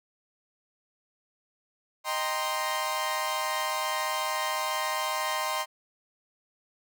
sawtooth chord, C minor seventh, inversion first, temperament equal, 622.3 / 784 / 932.3 / 1046.5 Hz, Eb5 / G5 / Bb5 / C6, 0 / 0 / 0 / 0 cents, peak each -31 / -32 / -31 / -27 dBFS, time 2.04-5.66 s, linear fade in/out 50 ms, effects none

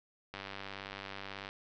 click train, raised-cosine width 0.3 ms, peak -26 dBFS, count 114, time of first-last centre 0.34-1.49 s, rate 98.3 Hz, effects resampled to 16000 Hz + 10-bit

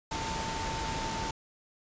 sine tone in noise, 895 Hz, A5, 29 cents sharp, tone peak -36 dBFS, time 0.11-1.31 s, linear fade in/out 5 ms, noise pink, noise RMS -35 dBFS, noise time 0.11-1.31 s, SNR -4 dB, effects resampled to 16000 Hz

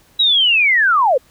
sine linear sweep, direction down, 3909 to 466.2 Hz, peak -10 dBFS, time 0.19-1.18 s, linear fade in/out 10 ms, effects pink hiss -52 dBFS RMS until 1.3 s

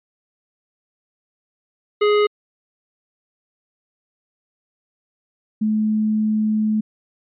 square / sine tone pair in turn, 417.1 / 215.4 Hz, G#4 / A3, +7 / -37 cents, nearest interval major seventh, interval 1144 cents, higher first, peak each -14 / -16 dBFS, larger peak first, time 2.01-2.27 / 5.61-6.81 s, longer second, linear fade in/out 10 ms, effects resampled to 8000 Hz

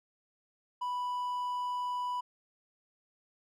triangle tone, 987.8 Hz, B5, in tune, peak -30 dBFS, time 0.81-2.21 s, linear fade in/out 10 ms, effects none

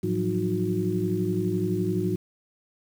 sine tone cluster, 107.9 / 173.4 / 185.2 / 312.8 / 364.7 Hz, A2 / F3 / F#3 / D#4 / F#4, -33 / -12 / +2 / +9 / -25 cents, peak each -30 / -31 / -29 / -31 / -28 dBFS, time 0.03-2.16 s, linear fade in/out 10 ms, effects 8-bit

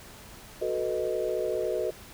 sine chord, B dominant seventh, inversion second, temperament equal, 370 / 440 / 493.9 / 622.3 Hz, F#4 / A4 / B4 / D#5, 0 / 0 / 0 / 0 cents, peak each -32 dBFS, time 0.61-1.91 s, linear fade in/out 10 ms, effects pink hiss -48 dBFS RMS until 2.13 s

